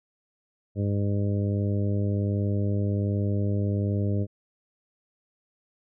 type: harmonic tone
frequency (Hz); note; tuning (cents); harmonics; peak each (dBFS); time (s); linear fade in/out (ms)
101.3; G#2; -43; 1 / 2 / 3 / 4 / 5 / 6; -24 / -30 / -34 / -36 / -38 / -40; 0.75-4.27; 50
effects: none